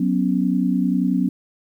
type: chord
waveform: sine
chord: F# suspended fourth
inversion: none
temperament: equal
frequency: 185 / 246.9 / 277.2 Hz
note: F#3 / B3 / C#4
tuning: 0 / 0 / 0 cents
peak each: -20 / -21 / -22 dBFS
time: 0-1.29 s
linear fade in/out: 5 ms
effects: 9-bit